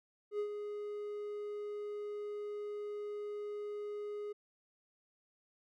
triangle tone with ADSR envelope, 415.3 Hz, G#4, in tune, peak -30 dBFS, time 0.31-4.33 s, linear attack 82 ms, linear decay 85 ms, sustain -7 dB, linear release 12 ms, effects none

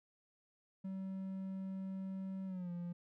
triangle tone with pitch glide, 191 to 174.14 Hz, G3 to F3, -45 to -5 cents, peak -38 dBFS, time 0.84-2.93 s, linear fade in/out 10 ms, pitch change -160 cents, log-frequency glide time 2.46-2.71 s, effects none

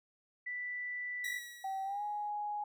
sine tone, 1975.5 Hz, B6, in tune, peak -37 dBFS, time 0.46-1.39 s, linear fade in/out 10 ms
sawtooth tone with exponential decay, 1927 Hz, B6, 43 cents flat, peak -34 dBFS, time 1.24-2.3 s, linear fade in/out 5 ms, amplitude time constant 230 ms
sine tone with pitch glide, 772 to 832.2 Hz, G5 to G#5, -27 to +3 cents, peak -35 dBFS, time 1.64-2.64 s, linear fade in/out 5 ms, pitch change +130 cents, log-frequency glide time 1.84-2.03 s
effects none

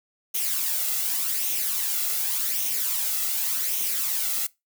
blue noise with flanger, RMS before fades -26 dBFS, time 0.34-4.47 s, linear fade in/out 10 ms, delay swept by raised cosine 0.32 to 1.52 ms, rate 0.87 Hz, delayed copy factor +0.55, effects noise-tail reverb RT60 0.2 s tail -21 dB re dry

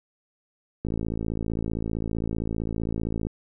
click train, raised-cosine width 3 ms, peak -16 dBFS, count 135, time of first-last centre 0.85-3.269 s, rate 55.4 Hz, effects none

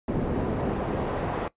brown noise with band-pass filter sweep, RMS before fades -28 dBFS, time 0.08-1.48 s, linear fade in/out 2 ms, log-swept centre 330 to 800 Hz, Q 0.75, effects noise-tail reverb RT60 0.1 s tail -18 dB re dry + resampled to 8000 Hz

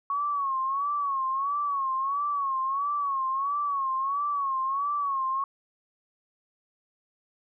sine tone with vibrato, 1108.7 Hz, C#6, in tune, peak -25 dBFS, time 0.1-5.44 s, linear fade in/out 2 ms, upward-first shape sine, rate 1.5 Hz, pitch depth 91 cents each way, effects none

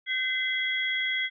sine tone cluster, 1539 / 2044 / 3318 Hz, G6 / C7 / G#7, -32 / -41 / -2 cents, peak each -36 / -27 / -31 dBFS, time 0.06-1.3 s, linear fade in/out 50 ms, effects none

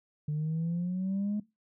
sine exponential sweep, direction up, 147.7 to 211.6 Hz, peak -27 dBFS, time 0.28-1.4 s, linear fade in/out 5 ms, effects noise-tail reverb RT60 0.2 s tail -19 dB re dry + tanh soft clip ceiling -26 dBFS

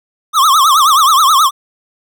square tone with vibrato, 1174.7 Hz, D6, in tune, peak -7 dBFS, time 0.33-1.51 s, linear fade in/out 50 ms, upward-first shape triangle, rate 9.4 Hz, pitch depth 230 cents each way, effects none

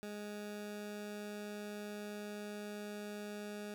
20% pulse tone, 207.7 Hz, G#3, in tune, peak -38 dBFS, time 0.03-3.74 s, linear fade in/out 0 ms, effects none

